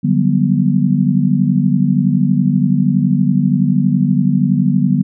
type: chord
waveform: sine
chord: G major seventh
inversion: second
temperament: just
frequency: 147 / 183.75 / 196 / 245 Hz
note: D3 / F#3 / G3 / B3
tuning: +2 / -12 / 0 / -14 cents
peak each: -16 dBFS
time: 0.03-5.03 s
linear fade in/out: 20 ms
effects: none